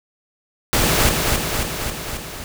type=noise with echo; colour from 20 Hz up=pink; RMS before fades=-17 dBFS; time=0.73-1.09 s; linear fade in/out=0 ms; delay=270 ms; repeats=5; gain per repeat=-3 dB; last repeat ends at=2.44 s; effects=none